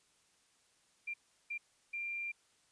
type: tone bursts at uneven times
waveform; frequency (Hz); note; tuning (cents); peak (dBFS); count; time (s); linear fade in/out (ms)
sine; 2380; D7; +22; -37; 3; 1.07-1.14 / 1.5-1.58 / 1.93-2.32; 10
effects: white hiss -71 dBFS RMS until 2.71 s + resampled to 22050 Hz